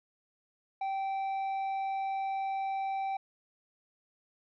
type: tone with tanh clipping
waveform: sine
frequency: 777 Hz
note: G5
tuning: 16 cents flat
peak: -32 dBFS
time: 0.81-3.17 s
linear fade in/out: 5 ms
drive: 6 dB
effects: none